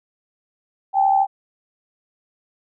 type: tone pair together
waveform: sine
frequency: 784 / 856.9 Hz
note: G5 / A5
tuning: 0 / -46 cents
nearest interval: major second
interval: 154 cents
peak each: -14 / -21 dBFS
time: 0.93-1.27 s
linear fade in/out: 50 ms
effects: none